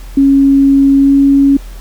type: tone with pitch glide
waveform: sine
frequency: 275.3 to 277.5 Hz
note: C#4 to C#4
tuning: -12 to +2 cents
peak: -4 dBFS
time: 0.17-1.57 s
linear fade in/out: 5 ms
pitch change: +14 cents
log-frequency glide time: 0.98-1.14 s
effects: added 42 Hz sine -25 dBFS peak until 1.8 s + pink hiss -39 dBFS RMS until 1.8 s